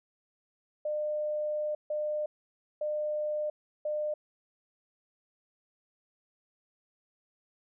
sine tone bursts at uneven times, 603 Hz, D5, 46 cents sharp, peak -29 dBFS, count 4, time 0.85-1.75 / 1.9-2.26 / 2.81-3.5 / 3.85-4.14 s, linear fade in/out 5 ms, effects none

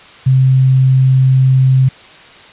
sine tone with quantisation, 131.3 Hz, C3, 6 cents sharp, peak -6 dBFS, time 0.26-1.89 s, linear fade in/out 10 ms, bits 6, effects white hiss -38 dBFS RMS until 2.52 s + resampled to 8000 Hz

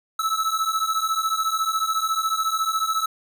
square beating tone pair, 1301 / 1315 Hz, E6 / E6, -23 / -5 cents, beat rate 14 Hz, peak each -25 dBFS, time 0.19-3.06 s, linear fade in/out 5 ms, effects none

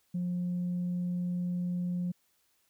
sine tone, 177.6 Hz, F3, 29 cents sharp, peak -28 dBFS, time 0.14-2.12 s, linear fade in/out 10 ms, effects tanh soft clip ceiling -27 dBFS + white hiss -72 dBFS RMS until 2.69 s

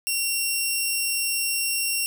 10% pulse tone, 2741 Hz, F7, 33 cents flat, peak -14 dBFS, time 0.07-2.06 s, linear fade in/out 0 ms, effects none

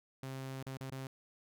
sawtooth tone with dropouts, 133.1 Hz, C3, 30 cents sharp, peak -37 dBFS, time 0.23-1.07 s, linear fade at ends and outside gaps 2 ms, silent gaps 0.627-0.665 / 0.772-0.808 / 0.902-0.919 s, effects none

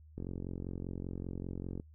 click train, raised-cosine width 3 ms, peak -27 dBFS, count 74, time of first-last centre 0.18-1.799 s, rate 45.1 Hz, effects noise-tail reverb RT60 0.1 s tail -24 dB re dry + added 77 Hz sine -54 dBFS peak until 1.94 s

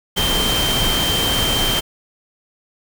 sine tone in noise, 3136 Hz, G7, in tune, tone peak -19 dBFS, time 0.16-1.81 s, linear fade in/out 20 ms, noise pink, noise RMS -20 dBFS, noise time 0.16-1.81 s, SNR -2 dB, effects none

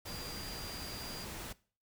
sine tone in noise, 4779 Hz, D8, 29 cents sharp, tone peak -46 dBFS, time 0.07-1.25 s, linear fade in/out 10 ms, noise pink, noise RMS -44 dBFS, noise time 0.05-1.53 s, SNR -5 dB, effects noise-tail reverb RT60 0.4 s tail -20 dB re dry

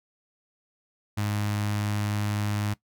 sawtooth tone with notch filter, 103.83 Hz, G#2, in tune, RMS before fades -28 dBFS, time 1.17-2.74 s, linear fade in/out 10 ms, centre 460 Hz, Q 1.3, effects noise-tail reverb RT60 0.1 s tail -18 dB re dry

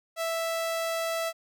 sawtooth tone, 659.3 Hz, E5, in tune, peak -24 dBFS, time 0.16-1.33 s, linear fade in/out 50 ms, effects none

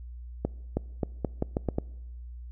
accelerating click train, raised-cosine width 2 ms, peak -13 dBFS, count 8, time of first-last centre 0.45-1.785 s, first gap 320 ms, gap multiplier 0.82, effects noise-tail reverb RT60 1.0 s tail -24 dB re dry + added 60 Hz sine -39 dBFS peak until 2.51 s

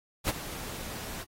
pink noise with ADSR envelope, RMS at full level -27 dBFS, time 0.24-1.25 s, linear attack 47 ms, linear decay 28 ms, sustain -13 dB, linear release 32 ms, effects AAC 48 kbps

